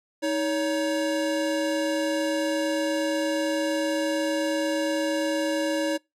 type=tone pair together; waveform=square; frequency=315.4 / 562 Hz; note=D#4 / C#5; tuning=+24 / +24 cents; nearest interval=minor seventh; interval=1000 cents; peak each=-27 dBFS; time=0.22-5.98 s; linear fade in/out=20 ms; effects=noise-tail reverb RT60 0.2 s tail -25 dB re dry + low-pass 10000 Hz 12 dB/octave